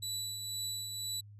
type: tone with tremolo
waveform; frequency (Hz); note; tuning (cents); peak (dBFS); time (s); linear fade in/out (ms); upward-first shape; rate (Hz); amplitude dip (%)
25% pulse; 3951; B7; 0; -31; 0.02-1.21; 10; triangle; 2; 45
effects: added 103 Hz sine -50 dBFS peak until 1.39 s + resampled to 32000 Hz